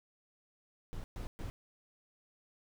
brown noise bursts, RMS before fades -41 dBFS, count 3, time 0.93-1.5 s, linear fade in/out 0 ms, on 110 ms, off 120 ms, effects none

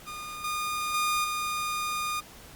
sawtooth tone with level steps, 1220 Hz, D#6, 34 cents flat, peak -33 / -25 / -21 / -25 dBFS, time 0.06-2.21 s, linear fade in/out 20 ms, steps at 0.44 / 0.94 / 1.24 s, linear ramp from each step 5 ms, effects pink hiss -49 dBFS RMS until 2.55 s + Opus 48 kbps

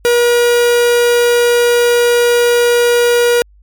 45% pulse tone, 479.2 Hz, A#4, 48 cents sharp, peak -8 dBFS, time 0.05-3.42 s, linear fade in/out 0 ms, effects added 50 Hz sine -42 dBFS peak until 3.62 s + MP3 96 kbps

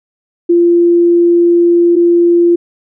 sine tone pair in turn, 344.6 / 344.6 Hz, F4 / F4, -23 / -23 cents, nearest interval unison, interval 0 cents, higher neither, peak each -5 dBFS, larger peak neither, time 0.49-1.96 / 1.96-2.56 s, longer first, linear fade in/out 10 ms, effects none

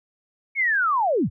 sine linear sweep, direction down, 2240 to 58 Hz, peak -18 dBFS, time 0.55-1.3 s, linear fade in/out 50 ms, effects none

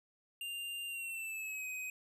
square tone with pitch glide, 2793 to 2517 Hz, F7 to D#7, -1 to +19 cents, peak -40 dBFS, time 0.41-1.9 s, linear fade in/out 2 ms, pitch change -180 cents, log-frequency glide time 0.87-1.67 s, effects none

